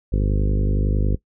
harmonic tone with a mistuned harmonic, 50.7 Hz, G#1, 41 cents flat, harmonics 1 / 2 / 3 / 4 / 5 / 6 / 7 / 8 / 9 / 10, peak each -18 / -24 / -28 / -30 / -32 / -34 / -35 / -36 / -37 / -38 dBFS, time 0.12-1.16 s, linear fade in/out 10 ms, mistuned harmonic 1, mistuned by +29 cents, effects noise-tail reverb RT60 0.1 s tail -19 dB re dry

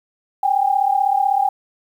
sine tone pair together, 777 / 813 Hz, G5 / G#5, -16 / -37 cents, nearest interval minor second, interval 79 cents, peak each -17 dBFS, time 0.43-1.49 s, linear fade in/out 5 ms, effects 8-bit

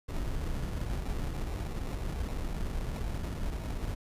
brown noise with sample-and-hold, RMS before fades -34 dBFS, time 0.08-3.95 s, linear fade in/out 10 ms, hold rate 1575 Hz, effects resampled to 32000 Hz

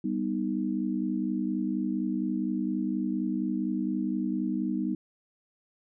sine chord, G augmented, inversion none, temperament equal, 196 / 246.9 / 311.1 Hz, G3 / B3 / D#4, 0 / 0 / 0 cents, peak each -31 dBFS, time 0.04-4.95 s, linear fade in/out 5 ms, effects none

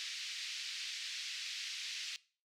white band-pass noise, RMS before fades -43 dBFS, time 0-2.16 s, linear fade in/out 0 ms, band 2100 to 5200 Hz, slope 24 dB/octave, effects noise-tail reverb RT60 0.4 s tail -20 dB re dry

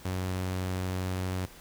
sawtooth tone, 92.5 Hz, F#2, in tune, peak -26 dBFS, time 0.05-1.46 s, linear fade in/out 5 ms, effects pink hiss -51 dBFS RMS until 1.6 s

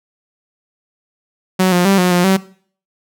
sawtooth tone with pitch steps, 186.1 / 177.6 / 195.8 / 180.4 / 177.1 / 191.3 Hz, F#3 / F3 / G3 / F#3 / F3 / G3, +10 / +29 / -2 / -44 / +24 / -42 cents, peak -6 dBFS, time 1.59-2.37 s, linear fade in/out 10 ms, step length 130 ms, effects noise-tail reverb RT60 0.5 s tail -19 dB re dry

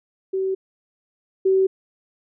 sine tone pair in turn, 381.7 / 381.7 Hz, G4 / G4, -46 / -46 cents, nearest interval unison, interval 0 cents, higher neither, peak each -20 / -14 dBFS, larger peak second, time 0.33-0.55 / 1.45-1.67 s, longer neither, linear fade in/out 10 ms, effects none

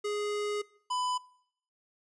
square tone pair in turn, 415.3 / 998.9 Hz, G#4 / B5, 0 / +19 cents, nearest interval octave + minor third, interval 1519 cents, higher second, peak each -31 / -30 dBFS, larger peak second, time 0.04-0.62 / 0.9-1.18 s, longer first, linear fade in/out 10 ms, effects noise-tail reverb RT60 0.7 s tail -23 dB re dry + resampled to 22050 Hz

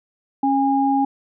sine tone pair together, 274.1 / 817.1 Hz, C#4 / G#5, -19 / -28 cents, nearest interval octave + perfect fifth, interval 1891 cents, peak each -18 dBFS, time 0.43-1.05 s, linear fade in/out 5 ms, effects none

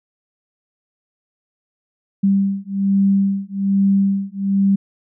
sine beating tone pair, 196 / 197.2 Hz, G3 / G3, 0 / +11 cents, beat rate 1.2 Hz, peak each -17 dBFS, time 2.23-4.76 s, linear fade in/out 10 ms, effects none

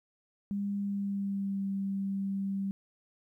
sine tone with pitch glide, 201.1 to 195.83 Hz, G3 to G3, +44 to -1 cents, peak -30 dBFS, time 0.51-2.71 s, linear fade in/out 0 ms, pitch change -45 cents, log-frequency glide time 0.77-1.66 s, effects 12-bit

